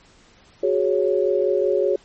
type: chord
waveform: sine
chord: F# suspended second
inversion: none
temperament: equal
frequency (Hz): 370 / 415.3 / 554.4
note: F#4 / G#4 / C#5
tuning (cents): 0 / 0 / 0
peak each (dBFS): -21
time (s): 0.63-1.96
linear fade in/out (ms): 5
effects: pink hiss -53 dBFS RMS until 2.04 s + MP3 32 kbps